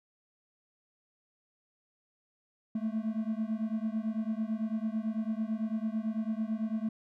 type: beating tone pair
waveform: triangle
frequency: 216.2 / 225.2 Hz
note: A3 / A3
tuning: -30 / +40 cents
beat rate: 9 Hz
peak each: -31 / -32 dBFS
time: 2.75-6.89 s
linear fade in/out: 5 ms
effects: none